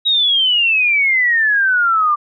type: exponential sweep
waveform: sine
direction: down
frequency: 3843 to 1174.7 Hz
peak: -11 dBFS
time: 0.05-2.16 s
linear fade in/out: 20 ms
effects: none